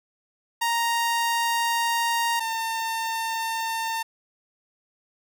sawtooth tone pair in turn, 932.3 / 903.7 Hz, A#5 / A5, 0 / +46 cents, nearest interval minor second, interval 54 cents, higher first, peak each -18 / -22 dBFS, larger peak first, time 0.61-2.4 / 2.4-4.03 s, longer first, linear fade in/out 10 ms, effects none

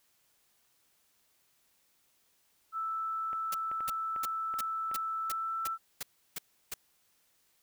sine tone with pitch glide, 1318.5 to 1330 Hz, E6 to E6, 0 to +15 cents, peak -32 dBFS, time 2.72-5.78 s, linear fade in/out 50 ms, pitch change +15 cents, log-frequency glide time 5.22-5.55 s
clicks, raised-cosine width 0.5 ms, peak -31 dBFS, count 6, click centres 3.331 / 3.715 / 3.806 / 4.162 / 4.54 / 4.914 s
white noise bursts, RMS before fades -37 dBFS, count 10, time 3.52-6.74 s, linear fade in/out 5 ms, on 25 ms, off 330 ms
effects white hiss -71 dBFS RMS until 7.62 s

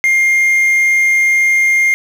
triangle tone with quantisation, 2117 Hz, C7, 20 cents sharp, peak -7 dBFS, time 0.04-1.94 s, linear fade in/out 0 ms, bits 6, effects none

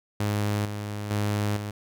sawtooth tone with tremolo, 103.83 Hz, G#2, in tune, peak -20 dBFS, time 0.2-1.71 s, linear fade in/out 5 ms, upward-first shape square, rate 1.1 Hz, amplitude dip 55%, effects none

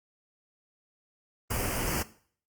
pink band-stop noise, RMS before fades -30 dBFS, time 1.5-2.03 s, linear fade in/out 10 ms, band 3100 to 4600 Hz, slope 96 dB/octave, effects noise-tail reverb RT60 0.5 s tail -17 dB re dry + Opus 24 kbps

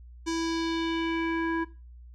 square tone with low-pass filter sweep, 329.6 Hz, E4, in tune, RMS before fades -29 dBFS, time 0.26-1.65 s, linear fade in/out 20 ms, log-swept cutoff 6600 to 1500 Hz, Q 2.3, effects noise-tail reverb RT60 0.3 s tail -17 dB re dry + added 60 Hz sine -45 dBFS peak until 2.14 s

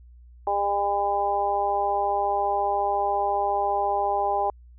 harmonic tone, 201.6 Hz, G3, 49 cents sharp, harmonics 2 / 3 / 4 / 5, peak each -30 / -29 / -23 / -31 dBFS, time 0.47-4.5 s, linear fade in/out 2 ms, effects added 60 Hz sine -46 dBFS peak until 4.78 s

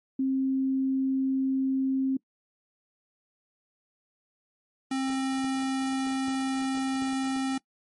sine / square tone pair in turn, 265.9 / 265.9 Hz, C4 / C4, +28 / +28 cents, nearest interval unison, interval 0 cents, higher neither, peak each -23 / -27 dBFS, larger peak first, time 0.19-2.17 / 4.91-7.58 s, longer second, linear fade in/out 5 ms, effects noise-tail reverb RT60 0.1 s tail -23 dB re dry + MP3 48 kbps

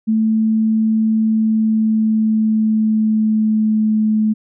sine tone with pitch glide, 220 to 216 Hz, A3 to A3, 0 to -32 cents, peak -12 dBFS, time 0.07-4.34 s, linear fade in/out 20 ms, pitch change -32 cents, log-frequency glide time 1.23-3.99 s, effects none

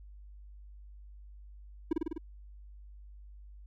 triangle tone with echo, 322.4 Hz, E4, 38 cents flat, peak -23 dBFS, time 1.91-1.93 s, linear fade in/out 5 ms, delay 50 ms, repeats 5, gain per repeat -2 dB, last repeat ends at 2.18 s, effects added 50 Hz sine -48 dBFS peak until 3.66 s

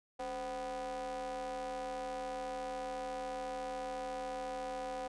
square ring-modulated tone, 120 Hz, B2, 49 cents flat, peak -36 dBFS, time 0.19-5.08 s, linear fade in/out 10 ms, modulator 637 Hz, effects resampled to 22050 Hz

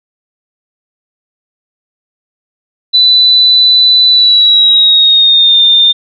sine tone with pitch glide, 3988 to 3615 Hz, B7 to A7, +16 to +46 cents, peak -3 dBFS, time 2.93-5.93 s, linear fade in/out 20 ms, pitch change -170 cents, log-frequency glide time 4.09-5.6 s, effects none

